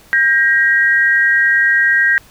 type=tone pair together; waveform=sine; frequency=1599.4 / 1890 Hz; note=G6 / A#6; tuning=+34 / +23 cents; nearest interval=minor third; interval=289 cents; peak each=-12 dBFS; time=0.13-2.18 s; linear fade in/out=0 ms; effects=pink hiss -45 dBFS RMS until 2.3 s